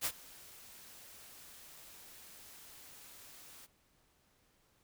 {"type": "noise with ADSR envelope", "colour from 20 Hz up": "white", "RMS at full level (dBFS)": -33, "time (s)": [0.01, 3.67], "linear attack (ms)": 45, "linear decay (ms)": 60, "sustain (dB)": -22, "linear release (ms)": 25, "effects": ["pink hiss -72 dBFS RMS until 4.83 s"]}